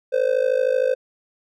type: tone with amplitude modulation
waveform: triangle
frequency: 515 Hz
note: C5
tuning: 28 cents flat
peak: -11 dBFS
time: 0.12-0.95 s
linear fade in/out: 20 ms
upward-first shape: sine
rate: 53.1 Hz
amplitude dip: 90%
effects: none